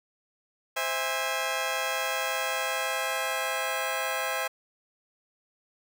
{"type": "chord", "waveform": "15% pulse", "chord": "C augmented", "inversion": "none", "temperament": "just", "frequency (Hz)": [523.3, 654.1, 817.6], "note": ["C5", "E5", "G#5"], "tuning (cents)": [0, -14, -27], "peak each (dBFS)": -26, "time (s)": [0.76, 4.48], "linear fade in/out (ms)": 10, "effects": []}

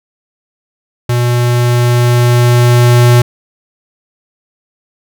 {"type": "tone with level ramp", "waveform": "square", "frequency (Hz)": 121.3, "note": "B2", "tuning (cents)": -31, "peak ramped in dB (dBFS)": [-10, -4], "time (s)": [1.09, 3.22], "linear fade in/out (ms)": 5, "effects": []}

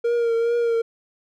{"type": "tone with vibrato", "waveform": "triangle", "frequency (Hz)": 466.6, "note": "A#4", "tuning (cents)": 2, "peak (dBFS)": -16, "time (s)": [0.04, 0.82], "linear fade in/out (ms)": 10, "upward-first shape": "triangle", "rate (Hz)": 2.4, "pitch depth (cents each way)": 36, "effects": []}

